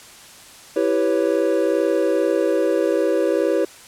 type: chord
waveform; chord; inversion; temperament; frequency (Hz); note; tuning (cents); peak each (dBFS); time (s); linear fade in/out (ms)
triangle; C# half-diminished seventh; first; equal; 329.6 / 392 / 493.9 / 554.4; E4 / G4 / B4 / C#5; 0 / 0 / 0 / 0; -20; 0.76-3.65; 5
effects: white hiss -43 dBFS RMS until 3.87 s + low-pass 10000 Hz 12 dB/octave